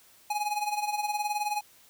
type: tone with tremolo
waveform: square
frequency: 835 Hz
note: G#5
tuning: 9 cents sharp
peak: -26 dBFS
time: 0.3-1.61 s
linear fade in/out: 5 ms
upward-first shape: sine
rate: 19 Hz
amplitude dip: 70%
effects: white hiss -58 dBFS RMS until 1.89 s